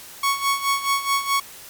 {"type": "tone with tremolo", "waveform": "sawtooth", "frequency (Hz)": 1110, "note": "C#6", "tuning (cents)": 2, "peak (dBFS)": -13, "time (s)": [0.23, 1.4], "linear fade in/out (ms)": 5, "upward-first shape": "sine", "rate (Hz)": 4.7, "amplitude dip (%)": 75, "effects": ["white hiss -41 dBFS RMS until 1.69 s", "MP3 96 kbps"]}